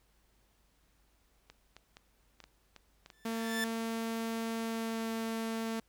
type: clicks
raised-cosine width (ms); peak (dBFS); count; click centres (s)
0.2; -33; 8; 1.5 / 1.766 / 1.969 / 2.403 / 2.44 / 2.763 / 3.061 / 3.102
type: tone with exponential growth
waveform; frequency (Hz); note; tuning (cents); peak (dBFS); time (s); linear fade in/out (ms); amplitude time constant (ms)
sawtooth; 1760; A6; 0; -27; 3.13-3.64; 0; 110
type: tone with pitch glide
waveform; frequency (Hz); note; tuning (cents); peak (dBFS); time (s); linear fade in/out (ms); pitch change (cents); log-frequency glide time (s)
sawtooth; 226.9 to 225.3; A#3 to A3; -47 to +41; -30; 3.25-5.8; 5; -12; 4.6-5.07
effects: added 50 Hz sine -70 dBFS peak until 5.88 s + pink hiss -72 dBFS RMS until 5.88 s